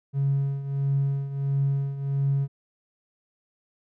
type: tone with tremolo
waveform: triangle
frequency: 138.59 Hz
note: C#3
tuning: in tune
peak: -16 dBFS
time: 0.13-2.48 s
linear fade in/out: 50 ms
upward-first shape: triangle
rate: 1.5 Hz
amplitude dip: 80%
effects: tanh soft clip ceiling -17 dBFS